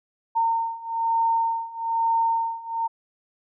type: beating tone pair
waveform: sine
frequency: 913 / 914.1 Hz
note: A#5 / A#5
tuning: -36 / -34 cents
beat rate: 1.1 Hz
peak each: -25 / -23 dBFS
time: 0.35-2.88 s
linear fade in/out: 20 ms
effects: none